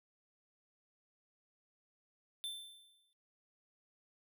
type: tone with exponential decay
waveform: square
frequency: 3546 Hz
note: A7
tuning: 13 cents sharp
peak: -38 dBFS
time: 2.44-3.13 s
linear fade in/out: 0 ms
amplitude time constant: 150 ms
effects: noise-tail reverb RT60 0.4 s tail -22 dB re dry